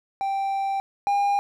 triangle tone pair in turn, 784 / 806.5 Hz, G5 / G5, 0 / +49 cents, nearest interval unison, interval 49 cents, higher second, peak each -21 / -17 dBFS, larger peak second, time 0.21-0.8 / 1.07-1.39 s, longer first, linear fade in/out 0 ms, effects none

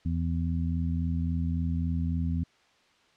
harmonic tone, 83.6 Hz, E2, 25 cents sharp, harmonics 1 / 2 / 3, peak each -28 / -31 / -34 dBFS, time 0.05-2.44 s, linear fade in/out 10 ms, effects white hiss -63 dBFS RMS until 3.16 s + low-pass 4000 Hz 12 dB/octave

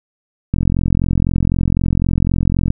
click train, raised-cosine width 5 ms, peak -3 dBFS, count 96, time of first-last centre 0.54-2.704 s, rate 43.9 Hz, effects none

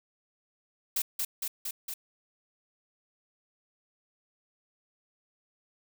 blue noise with echo, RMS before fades -29 dBFS, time 0.96-1.02 s, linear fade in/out 5 ms, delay 230 ms, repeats 4, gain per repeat -2 dB, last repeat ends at 1.94 s, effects none

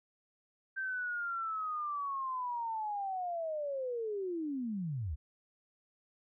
sine linear sweep, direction down, 1568 to 63.7 Hz, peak -34 dBFS, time 0.76-5.16 s, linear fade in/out 20 ms, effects none

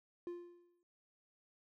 triangle tone with exponential decay, 349.2 Hz, F4, in tune, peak -37 dBFS, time 0.27-0.83 s, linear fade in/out 1 ms, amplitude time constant 120 ms, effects none

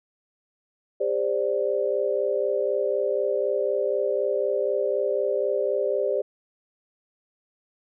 sine chord, G suspended fourth, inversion none, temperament equal with one note detuned, 400.7 / 523.3 / 587.3 Hz, G4 / C5 / D5, +38 / 0 / 0 cents, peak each -26 dBFS, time 1-6.22 s, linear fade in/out 10 ms, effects none

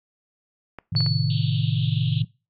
clicks, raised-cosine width 0.5 ms, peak -21 dBFS, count 4, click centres 0.787 / 0.952 / 1.006 / 1.063 s
sine chord, A diminished, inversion none, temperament equal, 110 / 130.81 / 155.56 Hz, A2 / C3 / Eb3, 0 / 0 / 0 cents, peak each -24 dBFS, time 0.92-2.25 s, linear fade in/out 10 ms
sine tone with exponential decay, 4435 Hz, C#8, in tune, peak -20 dBFS, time 0.96-1.98 s, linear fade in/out 5 ms, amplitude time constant 220 ms
white band-pass noise, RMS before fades -37 dBFS, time 1.3-2.22 s, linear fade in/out 2 ms, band 2800 to 3900 Hz, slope 96 dB/octave
effects noise-tail reverb RT60 0.3 s tail -23 dB re dry + AAC 64 kbps

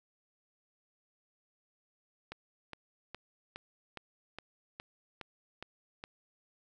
click train, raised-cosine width 0.3 ms, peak -26 dBFS, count 10, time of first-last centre 2.32-6.039 s, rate 2.42 Hz, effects none

